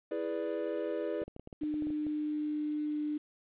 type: chord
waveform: triangle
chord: E dominant seventh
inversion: none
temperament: equal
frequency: 329.6 / 415.3 / 493.9 / 587.3 Hz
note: E4 / G#4 / B4 / D5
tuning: 0 / 0 / 0 / 0 cents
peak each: -36 dBFS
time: 0.11-1.24 s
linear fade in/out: 5 ms
type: clicks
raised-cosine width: 2 ms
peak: -32 dBFS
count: 12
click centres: 1.219 / 1.28 / 1.364 / 1.396 / 1.474 / 1.528 / 1.635 / 1.741 / 1.823 / 1.87 / 1.904 / 2.067 s
type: tone with pitch glide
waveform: sine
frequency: 302.1 to 299.5 Hz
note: D4 to D4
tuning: +49 to +34 cents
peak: -31 dBFS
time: 1.61-3.18 s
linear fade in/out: 10 ms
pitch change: -15 cents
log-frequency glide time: 1.91-3.04 s
effects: resampled to 8000 Hz + 10-bit